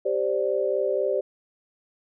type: chord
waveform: sine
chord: G suspended fourth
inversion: none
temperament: equal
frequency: 392 / 523.3 / 587.3 Hz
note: G4 / C5 / D5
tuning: 0 / 0 / 0 cents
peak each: -26 dBFS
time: 0.05-1.21 s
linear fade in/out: 10 ms
effects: none